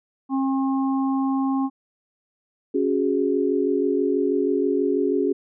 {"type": "harmonic tone", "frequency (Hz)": 268.7, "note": "C4", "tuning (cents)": 46, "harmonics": [1, 3, 4], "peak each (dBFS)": [-20, -30, -32], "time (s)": [0.29, 1.7], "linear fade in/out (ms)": 50}
{"type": "chord", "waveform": "sine", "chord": "C# suspended fourth", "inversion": "none", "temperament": "just", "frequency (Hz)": [277.2, 369.6, 415.8], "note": ["C#4", "F#4", "G#4"], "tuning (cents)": [0, -2, 2], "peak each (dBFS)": -23, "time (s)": [2.74, 5.33], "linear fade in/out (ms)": 10}
{"effects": []}